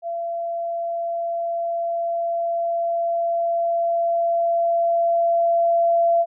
sine tone with level ramp, 679 Hz, F5, 49 cents flat, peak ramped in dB -24 to -14 dBFS, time 0.02-6.26 s, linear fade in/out 50 ms, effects none

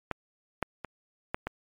clicks, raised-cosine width 0.5 ms, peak -15 / -12 / -21 / -14 / -17 dBFS, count 5, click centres 0.113 / 0.627 / 0.847 / 1.345 / 1.47 s, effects MP3 96 kbps

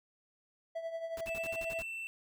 triangle tone with tremolo, 659.3 Hz, E5, in tune, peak -32 dBFS, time 0.75-1.82 s, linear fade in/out 10 ms, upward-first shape triangle, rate 11 Hz, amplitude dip 70%
pink noise bursts, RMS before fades -47 dBFS, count 8, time 1.17-1.824 s, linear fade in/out 2 ms, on 38 ms, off 50 ms
triangle tone with pitch glide, 2637 to 2678 Hz, E7 to E7, 0 to +27 cents, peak -37 dBFS, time 1.27-2.07 s, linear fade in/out 0 ms, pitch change +27 cents, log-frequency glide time 1.38-1.51 s
effects none

